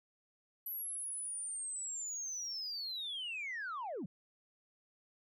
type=linear sweep; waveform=sine; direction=down; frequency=11840 to 141.4 Hz; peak=-37 dBFS; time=0.66-4.06 s; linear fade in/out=5 ms; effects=tanh soft clip ceiling -36 dBFS